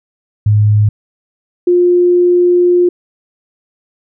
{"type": "tone pair in turn", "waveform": "sine", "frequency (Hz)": [105.3, 354.2], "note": ["G#2", "F4"], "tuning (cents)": [24, 24], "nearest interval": "octave + major sixth", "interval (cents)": 2100, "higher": "second", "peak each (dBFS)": -6, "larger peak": "neither", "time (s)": [[0.46, 0.89], [1.67, 2.89]], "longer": "second", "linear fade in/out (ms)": 5, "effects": []}